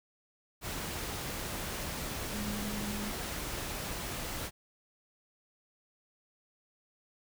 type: tone in noise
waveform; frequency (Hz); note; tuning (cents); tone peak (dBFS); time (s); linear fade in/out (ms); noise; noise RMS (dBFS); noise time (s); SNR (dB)
sine; 207.7; G#3; 0; -37; 2.32-3.13; 50; pink; -38; 0.61-4.51; -2
effects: none